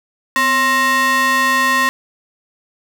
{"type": "ring-modulated tone", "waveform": "square", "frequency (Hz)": 401.9, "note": "G4", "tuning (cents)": 43, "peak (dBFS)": -10, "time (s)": [0.36, 1.89], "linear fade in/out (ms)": 0, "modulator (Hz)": 1460, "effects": []}